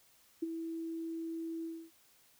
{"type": "tone with ADSR envelope", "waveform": "sine", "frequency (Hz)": 328.3, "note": "E4", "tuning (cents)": -7, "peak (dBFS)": -29, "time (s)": [0.42, 1.91], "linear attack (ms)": 10, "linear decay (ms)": 20, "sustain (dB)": -8, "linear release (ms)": 270, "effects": ["white hiss -66 dBFS RMS until 2.39 s"]}